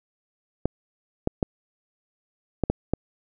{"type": "clicks", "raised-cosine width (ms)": 2, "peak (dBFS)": -8, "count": 6, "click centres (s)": [0.656, 1.274, 1.428, 2.637, 2.7, 2.936], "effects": []}